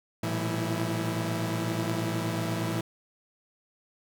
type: tone cluster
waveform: sawtooth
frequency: 111.9 / 120.2 / 168.3 / 193.9 / 325.5 Hz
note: A2 / B2 / E3 / G3 / E4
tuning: +30 / -46 / +36 / -19 / -22 cents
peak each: -28 / -35 / -29 / -36 / -30 dBFS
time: 0.23-2.81 s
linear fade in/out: 5 ms
effects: none